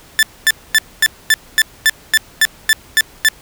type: tone bursts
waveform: sawtooth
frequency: 1760 Hz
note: A6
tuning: in tune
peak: -4 dBFS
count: 12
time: 0.19-3.286 s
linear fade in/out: 0 ms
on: 38 ms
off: 240 ms
effects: pink hiss -43 dBFS RMS until 3.41 s